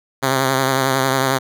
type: tone with vibrato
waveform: 5% pulse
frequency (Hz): 133.1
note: C3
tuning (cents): +30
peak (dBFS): -4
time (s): 0.22-1.39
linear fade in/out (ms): 20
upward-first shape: triangle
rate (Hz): 11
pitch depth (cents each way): 49
effects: none